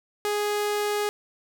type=tone; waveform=sawtooth; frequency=415.3 Hz; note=G#4; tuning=in tune; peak=-20 dBFS; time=0.25-1.09 s; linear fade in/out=0 ms; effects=none